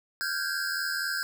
square tone cluster, 1399 / 1552 / 1636 / 5090 Hz, F6 / G6 / G#6 / D#8, +3 / -18 / -26 / +39 cents, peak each -38 / -32 / -36 / -36 dBFS, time 0.21-1.23 s, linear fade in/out 0 ms, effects none

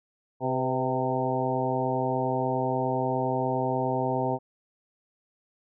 harmonic tone with a mistuned harmonic, 130 Hz, C3, 11 cents flat, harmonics 1 / 2 / 3 / 4 / 5 / 6 / 7, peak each -32 / -32 / -32 / -32 / -32 / -32 / -32 dBFS, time 0.4-4.39 s, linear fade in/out 50 ms, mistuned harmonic 4, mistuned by -44 cents, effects none

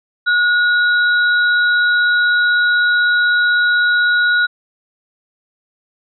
sine tone pair together, 1448 / 3866 Hz, F#6 / B7, -38 / -38 cents, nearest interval octave + perfect fourth, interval 1700 cents, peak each -11 / -22 dBFS, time 0.26-4.47 s, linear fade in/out 20 ms, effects none

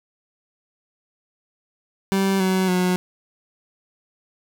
30% pulse tone with pitch steps, 193.9 / 187.73 / 181.75 Hz, G3 / F#3 / F#3, -19 / +25 / -31 cents, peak -15 dBFS, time 2.12-2.96 s, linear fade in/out 0 ms, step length 280 ms, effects none

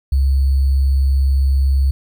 sine tone with sample-and-hold, 67.8 Hz, C#2, 38 cents flat, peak -11 dBFS, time 0.12-1.91 s, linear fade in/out 5 ms, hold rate 4410 Hz, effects none

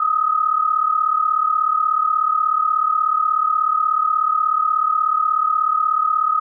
sine tone pair together, 1244.5 / 1281 Hz, D#6 / E6, 0 / -50 cents, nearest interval minor second, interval 50 cents, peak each -17 / -19 dBFS, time 0-6.4 s, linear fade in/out 5 ms, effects none

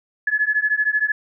sine beating tone pair, 1702 / 1715 Hz, G#6 / A6, +42 / -45 cents, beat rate 13 Hz, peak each -20 dBFS, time 0.27-1.12 s, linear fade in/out 5 ms, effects none

